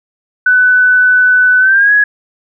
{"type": "tone with pitch glide", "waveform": "sine", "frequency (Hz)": [1498, 1671.8], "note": ["F#6", "G#6"], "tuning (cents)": [21, 11], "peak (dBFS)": -5, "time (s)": [0.46, 2.04], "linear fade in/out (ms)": 5, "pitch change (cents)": 190, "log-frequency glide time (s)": [1.59, 1.92], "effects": []}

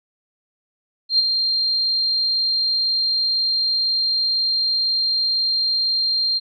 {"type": "tone with ADSR envelope", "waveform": "sine", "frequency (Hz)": 4186, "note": "C8", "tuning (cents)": 0, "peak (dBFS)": -11, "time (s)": [1.09, 6.4], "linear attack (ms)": 100, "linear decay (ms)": 19, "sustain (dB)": -6, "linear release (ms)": 30, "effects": []}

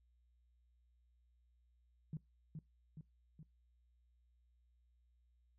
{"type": "tone with echo", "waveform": "sine", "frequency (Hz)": 155, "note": "D#3", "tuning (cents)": -6, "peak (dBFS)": -40, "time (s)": [2.13, 2.17], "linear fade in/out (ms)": 2, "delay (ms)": 420, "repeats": 3, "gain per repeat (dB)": -4, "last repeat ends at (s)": 3.43, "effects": ["noise-tail reverb RT60 0.2 s tail -22 dB re dry", "added 60 Hz sine -70 dBFS peak until 5.58 s"]}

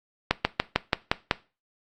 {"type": "slowing click train", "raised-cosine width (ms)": 0.3, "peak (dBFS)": -3, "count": 7, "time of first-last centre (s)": [0.31, 1.311], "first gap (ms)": 140, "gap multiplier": 1.07, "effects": ["noise-tail reverb RT60 0.3 s tail -18 dB re dry", "Opus 48 kbps"]}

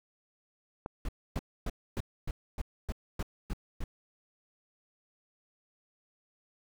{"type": "clicks", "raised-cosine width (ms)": 1, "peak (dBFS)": -22, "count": 2, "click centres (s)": [0.861, 1.375]}
{"type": "noise bursts", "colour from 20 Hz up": "brown", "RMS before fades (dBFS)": -33, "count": 10, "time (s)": [1.05, 3.84], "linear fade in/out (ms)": 2, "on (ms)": 36, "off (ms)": 270}
{"effects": []}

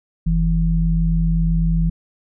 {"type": "tone pair together", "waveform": "sine", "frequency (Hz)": [46.13, 164.4], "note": ["F#1", "E3"], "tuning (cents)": [-4, -4], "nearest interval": "octave + minor seventh", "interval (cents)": 2200, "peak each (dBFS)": -17, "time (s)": [0.26, 1.9], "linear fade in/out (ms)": 10, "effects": []}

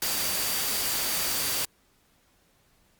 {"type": "tone in noise", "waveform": "sine", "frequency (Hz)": 4664, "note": "D8", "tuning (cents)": -13, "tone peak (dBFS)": -36, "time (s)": [0.02, 1.65], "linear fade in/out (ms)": 2, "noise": "white", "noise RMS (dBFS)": -28, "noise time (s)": [0.02, 1.65], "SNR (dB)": -11, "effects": ["pink hiss -65 dBFS RMS until 2.99 s", "Opus 48 kbps"]}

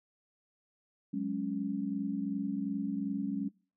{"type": "chord", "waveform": "sine", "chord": "F# suspended second", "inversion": "none", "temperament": "equal", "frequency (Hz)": [185, 207.7, 277.2], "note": ["F#3", "G#3", "C#4"], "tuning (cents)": [0, 0, 0], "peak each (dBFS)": [-38, -35, -35], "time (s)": [1.13, 3.49], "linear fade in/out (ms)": 10, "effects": ["noise-tail reverb RT60 0.4 s tail -24 dB re dry"]}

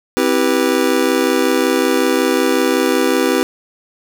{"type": "chord", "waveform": "square", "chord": "C major seventh", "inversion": "none", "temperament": "just", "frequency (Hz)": [261.6, 327, 392.4, 490.5], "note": ["C4", "E4", "G4", "B4"], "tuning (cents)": [0, -14, 2, -12], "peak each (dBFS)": -19, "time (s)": [0.17, 3.43], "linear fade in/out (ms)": 0, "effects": []}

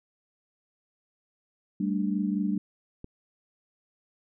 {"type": "chord", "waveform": "sine", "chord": "G suspended second", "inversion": "none", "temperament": "just", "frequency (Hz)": [196, 220.5, 294], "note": ["G3", "A3", "D4"], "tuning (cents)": [0, 4, 2], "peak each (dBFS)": [-27, -31, -31], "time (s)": [1.8, 2.58], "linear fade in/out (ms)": 5}
{"type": "click", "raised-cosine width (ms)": 3, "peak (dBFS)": -27, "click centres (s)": 3.044}
{"effects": []}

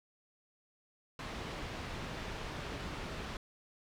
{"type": "low-pass noise", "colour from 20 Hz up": "pink", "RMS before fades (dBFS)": -42, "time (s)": [1.19, 3.37], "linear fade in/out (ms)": 2, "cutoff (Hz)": 3800, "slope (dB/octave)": 12, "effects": []}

